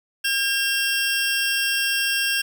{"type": "tone pair together", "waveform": "25% pulse", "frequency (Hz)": [1611.2, 2734], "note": ["G6", "F7"], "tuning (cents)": [47, -37], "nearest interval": "major sixth", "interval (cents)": 916, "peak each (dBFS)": -19, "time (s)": [0.24, 2.42], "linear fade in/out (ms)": 10, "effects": ["8-bit"]}